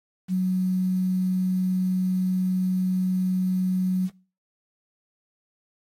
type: tone with quantisation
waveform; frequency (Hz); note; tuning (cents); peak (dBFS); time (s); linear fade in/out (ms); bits
sine; 185; F#3; 0; -20; 0.28-4.1; 50; 8
effects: noise-tail reverb RT60 0.4 s tail -23 dB re dry + AAC 48 kbps